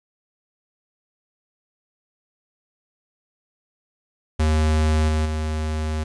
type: tone with level steps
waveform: square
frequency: 77.7 Hz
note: D#2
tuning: 2 cents flat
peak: -17 / -19 / -23 dBFS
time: 4.39-6.04 s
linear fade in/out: 10 ms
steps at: 5.08 / 5.25 s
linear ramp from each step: 10 ms
effects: resampled to 22050 Hz + 9-bit